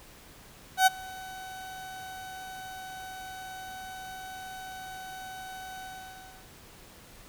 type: tone with ADSR envelope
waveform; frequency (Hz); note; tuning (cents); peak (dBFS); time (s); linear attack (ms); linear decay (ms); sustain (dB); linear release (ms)
30% pulse; 754; F#5; +32; -13; 0.77-6.52; 96; 19; -24; 710
effects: pink hiss -52 dBFS RMS until 7.28 s